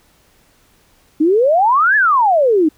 sine exponential two-way sweep, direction up then down, 293.7 to 1760 to 293.7 Hz, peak -9 dBFS, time 1.2-2.69 s, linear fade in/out 10 ms, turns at 1.96 s, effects pink hiss -54 dBFS RMS until 2.77 s

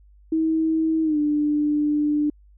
sine tone with pitch glide, 320.2 to 297 Hz, D#4 to D4, +50 to +20 cents, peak -18 dBFS, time 0.32-2.3 s, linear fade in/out 5 ms, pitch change -130 cents, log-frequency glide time 1.03-1.18 s, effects added 50 Hz sine -49 dBFS peak until 2.57 s

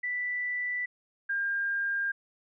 sine tone pair in turn, 1975.5 / 1604.9 Hz, B6 / G6, 0 / +40 cents, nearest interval major third, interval 360 cents, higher first, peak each -29 / -27 dBFS, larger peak second, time 0.03-0.86 / 1.29-2.12 s, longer neither, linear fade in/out 10 ms, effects none

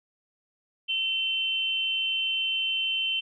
sine tone pair together, 2714 / 3087 Hz, E7 / G7, +50 / -27 cents, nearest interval major second, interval 223 cents, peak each -30 / -26 dBFS, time 0.88-3.21 s, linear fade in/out 20 ms, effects none

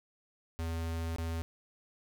square tone with dropouts, 82.41 Hz, E2, in tune, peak -34 dBFS, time 0.59-1.42 s, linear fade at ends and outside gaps 0 ms, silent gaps 1.161-1.184 s, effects none

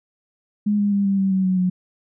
sine tone with pitch steps, 207.7 / 203.9 / 200.2 / 196.5 / 192.9 / 189.36 / 185.9 / 182.49 Hz, G#3 / G#3 / G3 / G3 / G3 / F#3 / F#3 / F#3, 0 / -32 / +37 / +4 / -28 / +40 / +8 / -24 cents, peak -16 dBFS, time 0.66-1.7 s, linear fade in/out 10 ms, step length 130 ms, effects none

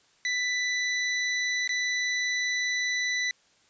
sawtooth tone with dropouts, 1985 Hz, B6, 8 cents sharp, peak -22 dBFS, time 0.25-3.31 s, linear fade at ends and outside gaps 1 ms, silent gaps 1.676-1.692 s, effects white hiss -63 dBFS RMS until 3.69 s + resampled to 16000 Hz

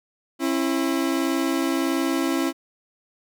40% pulse tone pair together, 270.8 / 332.3 Hz, C#4 / E4, -40 / +14 cents, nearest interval major third, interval 354 cents, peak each -23 dBFS, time 0.39-2.53 s, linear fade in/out 50 ms, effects none

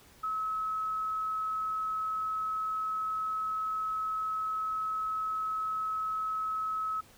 sine tone, 1289 Hz, E6, 39 cents flat, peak -30 dBFS, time 0.23-7.01 s, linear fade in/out 10 ms, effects pink hiss -58 dBFS RMS until 7.17 s

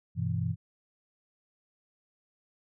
sine chord, E minor, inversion first, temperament equal, 98 / 123.47 / 164.81 Hz, G2 / B2 / E3, 0 / 0 / 0 cents, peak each -32 dBFS, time 0.15-0.56 s, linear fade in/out 50 ms, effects none

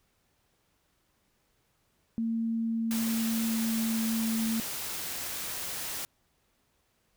sine tone with pitch glide, 227.5 to 224.4 Hz, A#3 to A3, -42 to +34 cents, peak -27 dBFS, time 2.18-4.6 s, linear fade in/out 0 ms, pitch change -24 cents, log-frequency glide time 2.55-4.1 s
white noise, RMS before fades -36 dBFS, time 2.91-6.05 s, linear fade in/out 0 ms
effects pink hiss -72 dBFS RMS until 7.16 s

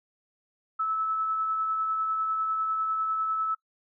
sine tone with tremolo, 1305 Hz, E6, 18 cents flat, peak -24 dBFS, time 0.79-3.55 s, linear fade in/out 10 ms, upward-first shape sine, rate 10 Hz, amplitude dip 25%, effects noise-tail reverb RT60 0.1 s tail -23 dB re dry

